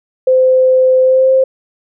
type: tone with pitch glide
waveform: sine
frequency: 516 to 526.2 Hz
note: C5 to C5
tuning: -24 to +10 cents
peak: -6 dBFS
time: 0.27-1.44 s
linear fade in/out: 5 ms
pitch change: +34 cents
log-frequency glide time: 1.02-1.31 s
effects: none